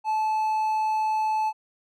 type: tone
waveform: triangle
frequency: 868 Hz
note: A5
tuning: 24 cents flat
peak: -20 dBFS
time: 0.04-1.53 s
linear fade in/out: 50 ms
effects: none